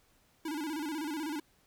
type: tone with vibrato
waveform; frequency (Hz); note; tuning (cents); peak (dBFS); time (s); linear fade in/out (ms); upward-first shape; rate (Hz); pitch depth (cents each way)
square; 306; D#4; -29; -35; 0.45-1.4; 5; square; 16; 100
effects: pink hiss -68 dBFS RMS until 1.66 s